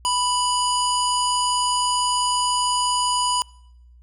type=harmonic tone with a mistuned harmonic; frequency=987.8 Hz; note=B5; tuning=in tune; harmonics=1 / 3 / 5 / 7 / 9 / 10; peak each=-21 / -26 / -28 / -29 / -31 / -31 dBFS; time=0.05-3.42 s; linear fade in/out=0 ms; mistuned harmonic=5; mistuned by=-17 cents; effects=noise-tail reverb RT60 0.8 s tail -25 dB re dry + added 60 Hz sine -46 dBFS peak until 4.02 s